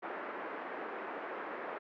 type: band-pass noise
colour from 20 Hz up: pink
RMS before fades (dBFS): -42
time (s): 0.02-1.79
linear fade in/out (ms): 20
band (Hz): 320 to 1900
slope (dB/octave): 24
effects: none